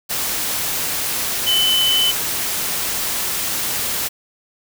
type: tone in noise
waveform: sine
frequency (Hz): 3028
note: F#7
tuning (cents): +39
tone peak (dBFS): -14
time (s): 1.46-2.12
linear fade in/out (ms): 20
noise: white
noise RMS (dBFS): -22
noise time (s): 0.09-4.09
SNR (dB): +5
effects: none